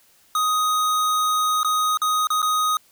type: tone with dropouts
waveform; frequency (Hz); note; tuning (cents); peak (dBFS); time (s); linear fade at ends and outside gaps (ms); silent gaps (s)
square; 1250; D#6; +8; -19; 0.35-2.77; 2; 1.632-1.646 / 1.973-2.017 / 2.271-2.303 / 2.419-2.427
effects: white hiss -57 dBFS RMS until 2.91 s